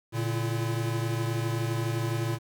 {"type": "tone cluster", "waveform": "square", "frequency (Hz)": [115.9, 143.4, 335.8], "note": ["A#2", "D3", "E4"], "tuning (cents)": [-10, -41, 32], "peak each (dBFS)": [-29, -35, -36], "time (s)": [0.12, 2.39], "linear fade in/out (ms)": 50, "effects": ["9-bit"]}